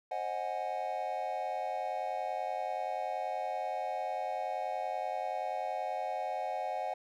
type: chord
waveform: triangle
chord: Ab dominant seventh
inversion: first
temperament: equal with one note detuned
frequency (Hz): 532.1 / 622.3 / 740 / 830.6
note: C5 / Eb5 / Gb5 / Ab5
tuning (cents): +29 / 0 / 0 / 0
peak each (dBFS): -40 / -38 / -34 / -38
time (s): 0.11-6.94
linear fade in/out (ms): 5
effects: none